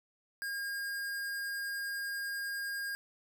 square tone, 1619 Hz, G#6, 45 cents flat, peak -36 dBFS, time 0.42-2.95 s, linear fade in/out 0 ms, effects none

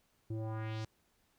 square tone with low-pass filter sweep, 110 Hz, A2, in tune, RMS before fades -39 dBFS, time 0.3-0.85 s, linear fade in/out 5 ms, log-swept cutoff 300 to 6300 Hz, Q 1.9, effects pink hiss -74 dBFS RMS until 1.38 s

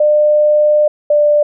sine tone pair in turn, 600 / 592.1 Hz, D5 / D5, +37 / +14 cents, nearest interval unison, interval 23 cents, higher first, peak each -7 dBFS, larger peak neither, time 0-0.88 / 1.1-1.43 s, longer first, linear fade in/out 5 ms, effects none

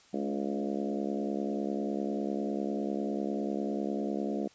harmonic tone with a mistuned harmonic, 70 Hz, C#2, 18 cents sharp, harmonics 3 / 4 / 5 / 6 / 7 / 8 / 9 / 10, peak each -34 / -36 / -38 / -40 / -41 / -42 / -43 / -44 dBFS, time 0.13-4.48 s, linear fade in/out 10 ms, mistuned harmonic 5, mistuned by -16 cents, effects white hiss -60 dBFS RMS until 4.54 s + resampled to 16000 Hz

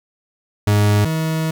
40% pulse tone pair in turn, 103.83 / 159.49 Hz, G#2 / D#3, 0 / +43 cents, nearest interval perfect fifth, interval 743 cents, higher second, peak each -11 / -17 dBFS, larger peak first, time 0.67-1.05 / 1.05-1.51 s, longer second, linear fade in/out 5 ms, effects 8-bit

